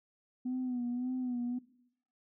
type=tone with vibrato; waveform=sine; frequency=248.8 Hz; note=B3; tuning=13 cents sharp; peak=-31 dBFS; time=0.45-1.59 s; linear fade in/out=10 ms; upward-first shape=sine; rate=1.8 Hz; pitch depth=53 cents each way; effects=noise-tail reverb RT60 0.7 s tail -18 dB re dry + tanh soft clip ceiling -29 dBFS